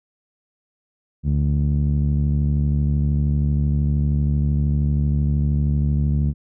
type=tone with low-pass filter; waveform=sawtooth; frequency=72.9 Hz; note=D2; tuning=12 cents flat; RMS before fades=-19 dBFS; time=1.23-6.34 s; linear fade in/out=50 ms; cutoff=180 Hz; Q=2.6; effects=none